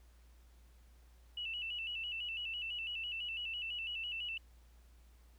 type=tone with vibrato; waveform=sine; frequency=2794 Hz; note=F7; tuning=in tune; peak=-38 dBFS; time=1.37-4.38 s; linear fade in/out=5 ms; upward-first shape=square; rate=6 Hz; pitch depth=77 cents each way; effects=added 59 Hz sine -59 dBFS peak until 5.38 s + pink hiss -71 dBFS RMS until 5.38 s